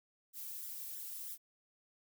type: noise with flanger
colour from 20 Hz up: violet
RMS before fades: -45 dBFS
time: 0.33-1.38 s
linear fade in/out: 50 ms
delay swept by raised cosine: 0.54 to 2.94 ms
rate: 3.1 Hz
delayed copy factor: +1
effects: none